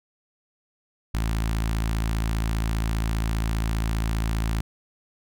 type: tone with notch filter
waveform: sawtooth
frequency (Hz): 55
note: A1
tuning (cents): 0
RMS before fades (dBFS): -25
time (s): 1.14-4.61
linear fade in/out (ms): 5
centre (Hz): 480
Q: 1
effects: none